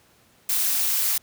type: noise with amplitude modulation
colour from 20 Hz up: blue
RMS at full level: -20 dBFS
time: 0.49-1.18 s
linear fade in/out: 5 ms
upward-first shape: sine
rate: 207 Hz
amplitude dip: 60%
effects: pink hiss -58 dBFS RMS until 1.22 s + high-pass 80 Hz 12 dB/octave